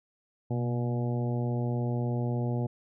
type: harmonic tone with a mistuned harmonic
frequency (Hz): 120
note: B2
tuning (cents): -49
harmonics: 1 / 2 / 3 / 4 / 5 / 6 / 7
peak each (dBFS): -28 / -34 / -38 / -40 / -42 / -44 / -45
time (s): 0.5-2.67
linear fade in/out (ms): 10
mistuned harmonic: 1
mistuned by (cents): +49
effects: none